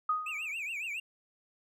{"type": "tone with exponential decay", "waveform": "sine", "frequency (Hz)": 1246, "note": "D#6", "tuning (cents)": 2, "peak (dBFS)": -24, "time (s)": [0.09, 0.52], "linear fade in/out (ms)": 5, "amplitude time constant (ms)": 93}
{"type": "tone with vibrato", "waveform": "triangle", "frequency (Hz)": 2500, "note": "D#7", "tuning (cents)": 8, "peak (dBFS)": -33, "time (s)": [0.26, 1], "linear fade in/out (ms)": 5, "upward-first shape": "triangle", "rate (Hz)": 7.2, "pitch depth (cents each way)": 210}
{"effects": []}